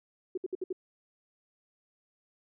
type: tone bursts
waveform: sine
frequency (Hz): 370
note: F#4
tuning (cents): 0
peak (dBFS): -30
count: 5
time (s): 0.35-0.728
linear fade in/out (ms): 5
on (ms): 26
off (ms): 62
effects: none